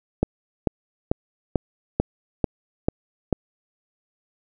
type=click train; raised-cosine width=2 ms; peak=-5 dBFS; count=8; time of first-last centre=0.23-3.327 s; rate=2.26 Hz; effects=none